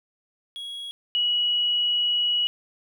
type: tone pair in turn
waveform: triangle / sine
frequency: 3322 / 2920 Hz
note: G#7 / F#7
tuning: 0 / -24 cents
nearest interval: major second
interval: 224 cents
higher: first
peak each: -31 / -20 dBFS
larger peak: second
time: 0.56-0.91 / 1.15-2.47 s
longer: second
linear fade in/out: 0 ms
effects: 10-bit